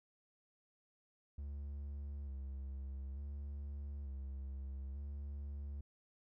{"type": "tone with vibrato", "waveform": "triangle", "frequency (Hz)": 69.3, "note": "C#2", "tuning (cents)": 0, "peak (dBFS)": -40, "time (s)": [1.38, 5.81], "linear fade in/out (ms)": 5, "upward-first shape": "square", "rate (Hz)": 0.56, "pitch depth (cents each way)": 43, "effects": []}